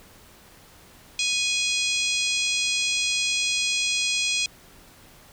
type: harmonic tone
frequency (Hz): 830.6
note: G#5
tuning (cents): 0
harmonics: 3 / 4 / 5 / 6 / 7 / 8 / 9 / 10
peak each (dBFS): -26 / -28 / -30 / -32 / -33 / -34 / -35 / -36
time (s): 1.19-4.46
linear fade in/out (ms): 2
effects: pink hiss -51 dBFS RMS until 5.32 s